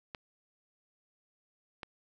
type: clicks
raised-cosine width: 0.3 ms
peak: -24 dBFS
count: 2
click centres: 0.148 / 1.832 s
effects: none

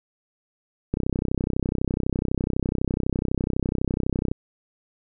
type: click train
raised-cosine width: 3 ms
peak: -10 dBFS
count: 109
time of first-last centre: 0.94-4.315 s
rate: 32 Hz
effects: none

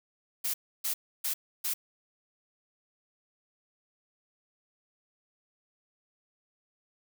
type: noise bursts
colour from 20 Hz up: blue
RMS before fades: -31 dBFS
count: 4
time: 0.44-1.74 s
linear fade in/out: 10 ms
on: 100 ms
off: 300 ms
effects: none

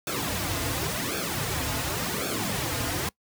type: noise with flanger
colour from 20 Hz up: pink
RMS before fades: -29 dBFS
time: 0.07-3.09 s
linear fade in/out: 2 ms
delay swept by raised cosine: 1 to 5.3 ms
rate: 0.91 Hz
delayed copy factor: -1
effects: noise-tail reverb RT60 0.1 s tail -23 dB re dry + high-pass 60 Hz 12 dB/octave

